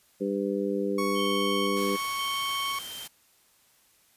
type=harmonic tone; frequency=99.6 Hz; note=G2; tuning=28 cents sharp; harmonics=2 / 3 / 4 / 5; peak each=-31 / -32 / -30 / -32 dBFS; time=0.2-1.97 s; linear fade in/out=20 ms
type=tone; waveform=30% pulse; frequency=1108.7 Hz; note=C#6; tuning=in tune; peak=-27 dBFS; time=0.98-2.79 s; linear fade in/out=5 ms
type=tone with tremolo; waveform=sine; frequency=3136 Hz; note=G7; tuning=in tune; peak=-32 dBFS; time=1.14-3.08 s; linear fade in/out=50 ms; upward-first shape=square; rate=0.95 Hz; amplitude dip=55%
type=noise; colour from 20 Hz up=white; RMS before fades=-41 dBFS; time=1.76-3.08 s; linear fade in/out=10 ms
effects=white hiss -63 dBFS RMS until 4.16 s + resampled to 32000 Hz